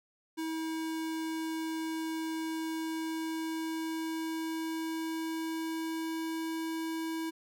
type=tone with pitch glide; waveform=square; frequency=321.3 to 324.3 Hz; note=E4 to E4; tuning=-44 to -28 cents; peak=-34 dBFS; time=0.37-7.31 s; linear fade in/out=20 ms; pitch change=+16 cents; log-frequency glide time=2.56-6.56 s; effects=none